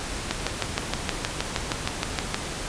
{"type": "click train", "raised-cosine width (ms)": 0.2, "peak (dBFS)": -6, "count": 14, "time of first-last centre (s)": [0.31, 2.344], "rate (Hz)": 6.39, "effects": ["pink hiss -32 dBFS RMS until 2.68 s", "resampled to 22050 Hz"]}